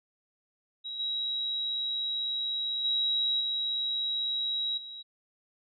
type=tone with level steps; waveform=sine; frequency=3854 Hz; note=B7; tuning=43 cents flat; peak=-35 / -29 / -25 / -28 / -40 dBFS; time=0.84-5.03 s; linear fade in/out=20 ms; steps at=0.99 / 2.84 / 3.4 / 4.77 s; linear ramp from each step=10 ms; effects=none